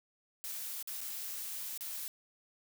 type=noise with dropouts; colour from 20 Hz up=blue; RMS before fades=-41 dBFS; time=0.44-2.08 s; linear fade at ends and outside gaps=0 ms; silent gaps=0.827-0.874 / 1.007-1.013 / 1.776-1.808 s; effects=none